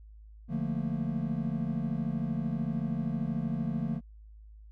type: chord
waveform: triangle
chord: Bb major seventh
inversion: first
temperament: equal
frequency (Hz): 146.83 / 174.61 / 220 / 233.1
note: D3 / F3 / A3 / Bb3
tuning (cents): 0 / 0 / 0 / 0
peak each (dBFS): -33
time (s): 0.48-4.01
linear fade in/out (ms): 50
effects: added 53 Hz sine -48 dBFS peak until 4.71 s